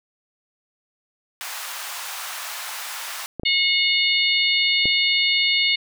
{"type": "high-pass noise", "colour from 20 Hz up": "pink", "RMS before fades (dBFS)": -32, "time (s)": [1.41, 3.26], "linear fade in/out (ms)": 0, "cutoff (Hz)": 850, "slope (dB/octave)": 24}
{"type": "clicks", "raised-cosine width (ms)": 2, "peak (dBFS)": -15, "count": 3, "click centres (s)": [3.397, 3.434, 4.856]}
{"type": "harmonic tone", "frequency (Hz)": 724, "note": "F#5", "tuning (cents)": -38, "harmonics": [3, 4, 5, 6], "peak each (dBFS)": [-21, -22, -23, -24], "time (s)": [3.45, 5.76], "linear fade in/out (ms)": 10}
{"effects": []}